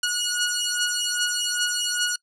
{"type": "beating tone pair", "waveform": "10% pulse", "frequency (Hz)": [1450, 1452.5], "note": ["F#6", "F#6"], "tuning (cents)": [-35, -32], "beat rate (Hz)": 2.5, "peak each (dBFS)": -17, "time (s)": [0.03, 2.16], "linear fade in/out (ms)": 5, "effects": ["noise-tail reverb RT60 0.1 s tail -24 dB re dry", "low-pass 11000 Hz 12 dB/octave"]}